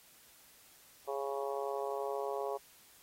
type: harmonic tone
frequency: 138.59 Hz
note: C#3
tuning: in tune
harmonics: 3 / 4 / 5 / 6 / 7 / 8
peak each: -38 / -40 / -42 / -44 / -45 / -46 dBFS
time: 1.07-2.58 s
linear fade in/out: 20 ms
effects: white hiss -61 dBFS RMS until 3.02 s + AAC 48 kbps